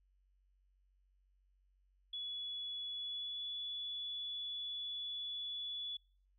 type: tone with pitch glide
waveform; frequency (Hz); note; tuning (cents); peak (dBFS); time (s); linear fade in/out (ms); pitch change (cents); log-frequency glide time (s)
sine; 3400 to 3426; G#7 to A7; +40 to -47; -40; 2.13-5.97; 5; +13; 2.87-3.46
effects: noise-tail reverb RT60 0.5 s tail -26 dB re dry + added 47 Hz sine -70 dBFS peak until 6.38 s